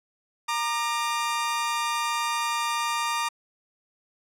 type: tone pair together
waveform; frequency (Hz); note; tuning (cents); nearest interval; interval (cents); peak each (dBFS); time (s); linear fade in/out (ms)
sawtooth; 932.3 / 1200.2; A#5 / D6; 0 / +37; major third; 437; -24 / -24; 0.48-3.29; 10
effects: low-pass 11000 Hz 12 dB/octave